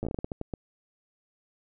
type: slowing click train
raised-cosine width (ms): 2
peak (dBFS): -19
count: 12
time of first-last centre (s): 0.03-0.538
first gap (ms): 9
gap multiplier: 1.3
effects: none